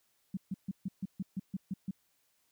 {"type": "tone bursts", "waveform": "sine", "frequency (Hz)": 190.6, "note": "G3", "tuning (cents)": -48, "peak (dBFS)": -32, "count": 10, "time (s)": [0.34, 1.91], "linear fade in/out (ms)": 5, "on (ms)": 31, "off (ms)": 140, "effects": ["white hiss -74 dBFS RMS until 2.51 s"]}